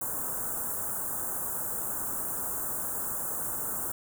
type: band-stop noise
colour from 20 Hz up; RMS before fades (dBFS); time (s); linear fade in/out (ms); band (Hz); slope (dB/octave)
white; -33; 0.01-3.92; 5; 1500 to 7400; 48
effects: none